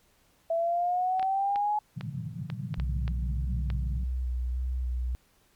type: exponential sweep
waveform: sine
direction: up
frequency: 659.3 to 848 Hz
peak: -24 dBFS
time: 0.5-1.79 s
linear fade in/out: 5 ms
type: clicks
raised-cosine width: 0.3 ms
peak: -23 dBFS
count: 9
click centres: 1.196 / 1.228 / 1.559 / 2.01 / 2.501 / 2.742 / 2.799 / 3.079 / 3.702 s
type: band-pass noise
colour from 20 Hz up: pink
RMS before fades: -36 dBFS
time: 1.96-4.04 s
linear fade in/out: 10 ms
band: 110 to 180 Hz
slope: 48 dB/octave
type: tone with vibrato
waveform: sine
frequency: 62.4 Hz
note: B1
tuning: 19 cents sharp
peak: -27 dBFS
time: 2.78-5.15 s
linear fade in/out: 0 ms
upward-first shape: square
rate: 1.7 Hz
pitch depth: 21 cents each way
effects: pink hiss -65 dBFS RMS until 5.55 s + MP3 96 kbps